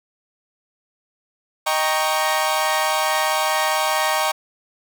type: chord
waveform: sawtooth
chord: Eb dominant seventh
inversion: none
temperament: equal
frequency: 622.3 / 784 / 932.3 / 1108.7 Hz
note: Eb5 / G5 / Bb5 / Db6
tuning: 0 / 0 / 0 / 0 cents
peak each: -20 dBFS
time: 1.66-4.32 s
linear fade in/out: 10 ms
effects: none